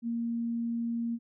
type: tone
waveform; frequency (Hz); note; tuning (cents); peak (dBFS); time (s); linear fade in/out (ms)
sine; 233.1; A#3; 0; -29; 0.02-1.19; 50
effects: none